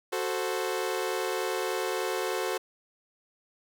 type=chord; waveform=sawtooth; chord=F# diminished; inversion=none; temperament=equal; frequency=370 / 440 / 523.3 Hz; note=F#4 / A4 / C5; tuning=0 / 0 / 0 cents; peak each=-28 / -29 / -30 dBFS; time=0.12-2.58 s; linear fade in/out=10 ms; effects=none